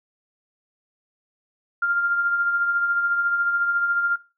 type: tone with tremolo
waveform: sine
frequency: 1396.9 Hz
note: F6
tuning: in tune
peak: -17 dBFS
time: 1.82-4.16 s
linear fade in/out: 5 ms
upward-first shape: triangle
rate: 14 Hz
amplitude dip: 55%
effects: noise-tail reverb RT60 0.3 s tail -18 dB re dry